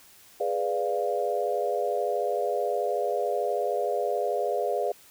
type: chord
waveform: sine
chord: G# diminished seventh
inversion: none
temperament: equal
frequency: 415.3 / 493.9 / 587.3 / 698.5 Hz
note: G#4 / B4 / D5 / F5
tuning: 0 / 0 / 0 / 0 cents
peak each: -30 dBFS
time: 0.4-4.92 s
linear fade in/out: 5 ms
effects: white hiss -54 dBFS RMS until 5.1 s